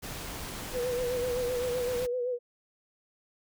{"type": "noise", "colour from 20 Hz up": "pink", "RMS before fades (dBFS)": -39, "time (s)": [0.02, 2.07], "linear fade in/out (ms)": 20}
{"type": "tone with vibrato", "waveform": "sine", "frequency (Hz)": 493.9, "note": "B4", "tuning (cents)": 0, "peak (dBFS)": -28, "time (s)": [0.72, 2.39], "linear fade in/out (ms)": 50, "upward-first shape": "sine", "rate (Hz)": 7.8, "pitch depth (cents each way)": 47}
{"effects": []}